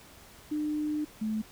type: tone pair in turn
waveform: sine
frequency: 301.6 / 216.9 Hz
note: D4 / A3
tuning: +46 / -25 cents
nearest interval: tritone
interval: 571 cents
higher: first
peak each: -28 dBFS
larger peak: neither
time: 0.51-1.05 / 1.21-1.42 s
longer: first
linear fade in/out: 10 ms
effects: pink hiss -53 dBFS RMS until 1.51 s